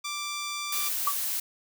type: tone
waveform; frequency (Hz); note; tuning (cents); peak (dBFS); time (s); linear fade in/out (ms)
10% pulse; 1176; D6; +2; -23; 0.04-0.89; 10
type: noise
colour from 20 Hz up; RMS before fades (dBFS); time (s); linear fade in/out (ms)
blue; -30; 0.72-1.4; 5
type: tone with exponential decay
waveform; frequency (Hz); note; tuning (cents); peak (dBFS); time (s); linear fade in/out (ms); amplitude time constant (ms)
sine; 1149; D6; -38; -19; 1.07-1.16; 5; 19
effects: none